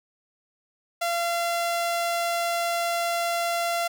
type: tone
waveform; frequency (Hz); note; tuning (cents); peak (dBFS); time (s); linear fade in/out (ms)
sawtooth; 685; F5; -34; -20; 1.01-3.88; 10
effects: none